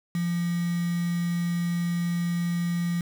sine tone with quantisation, 172.6 Hz, F3, 20 cents flat, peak -24 dBFS, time 0.15-3.01 s, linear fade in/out 2 ms, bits 6, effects none

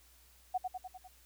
sine tone with echo, 740 Hz, F#5, in tune, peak -29 dBFS, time 0.54-0.58 s, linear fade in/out 10 ms, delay 100 ms, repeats 5, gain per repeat -4 dB, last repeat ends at 1.08 s, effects added 60 Hz sine -64 dBFS peak until 1.25 s + white hiss -64 dBFS RMS until 1.25 s

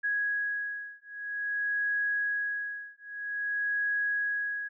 sine beating tone pair, 1661.2 / 1661.71 Hz, G#6 / G#6, 0 / +1 cents, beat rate 0.51 Hz, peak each -32 / -32 dBFS, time 0.03-4.69 s, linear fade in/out 20 ms, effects none

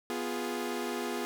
sawtooth chord, F diminished, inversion second, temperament equal, 246.9 / 349.2 / 415.3 Hz, Cb4 / F4 / Ab4, 0 / 0 / 0 cents, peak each -33 dBFS, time 0.1-1.25 s, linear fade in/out 0 ms, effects none

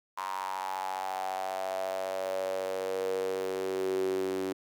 sawtooth tone with high-pass filter sweep, 94.6 Hz, F#2, 39 cents sharp, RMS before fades -33 dBFS, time 0.17-4.53 s, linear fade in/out 10 ms, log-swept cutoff 1000 to 330 Hz, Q 8, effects none

